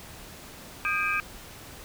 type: tone cluster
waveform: sine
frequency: 1231 / 1598 / 2353 / 2538 Hz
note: D#6 / G6 / D7 / D#7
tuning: -19 / +33 / +3 / +34 cents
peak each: -30 dBFS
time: 0.85-1.2 s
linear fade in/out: 0 ms
effects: pink hiss -45 dBFS RMS until 1.84 s